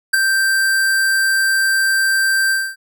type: tone with ADSR envelope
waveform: square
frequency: 1568 Hz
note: G6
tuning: in tune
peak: -8 dBFS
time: 0.13-2.76 s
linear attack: 12 ms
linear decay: 9 ms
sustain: -6 dB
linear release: 250 ms
effects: none